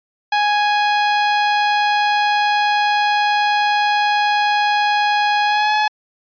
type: tone with pitch glide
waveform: sawtooth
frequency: 830.6 to 848.5 Hz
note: G#5 to G#5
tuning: 0 to +37 cents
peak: -10 dBFS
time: 0.32-5.88 s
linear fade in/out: 5 ms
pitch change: +37 cents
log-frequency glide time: 5.45-5.74 s
effects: resampled to 11025 Hz